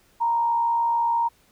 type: tone with frequency modulation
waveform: sine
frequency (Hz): 932.3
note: A#5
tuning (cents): 0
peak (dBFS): -19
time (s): 0.2-1.29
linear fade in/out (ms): 20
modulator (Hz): 66.5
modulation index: 0.29
effects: pink hiss -60 dBFS RMS until 1.51 s